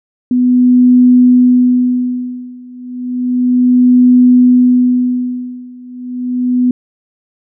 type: tone with tremolo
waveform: sine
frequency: 248.9 Hz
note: B3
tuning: 14 cents sharp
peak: -3 dBFS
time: 0.31-6.71 s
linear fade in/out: 2 ms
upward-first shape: sine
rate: 0.32 Hz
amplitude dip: 95%
effects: none